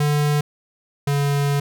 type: tone pair in turn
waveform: square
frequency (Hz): 147.4 / 142.21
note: D3 / C#3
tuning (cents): +7 / +45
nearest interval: minor second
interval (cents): 62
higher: first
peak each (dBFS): -17 / -18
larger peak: first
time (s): 0-0.41 / 1.07-1.6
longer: second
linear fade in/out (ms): 5
effects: none